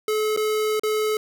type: tone with dropouts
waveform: square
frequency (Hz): 429.8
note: A4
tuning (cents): -41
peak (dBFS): -21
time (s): 0.08-1.17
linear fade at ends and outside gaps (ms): 2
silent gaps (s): 0.364-0.373 / 0.796-0.834
effects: none